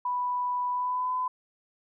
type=tone with pitch glide; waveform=sine; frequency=987.8 to 1009.7 Hz; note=B5 to B5; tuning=0 to +38 cents; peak=-26 dBFS; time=0.05-1.28 s; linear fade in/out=5 ms; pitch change=+38 cents; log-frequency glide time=0.71-1.14 s; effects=none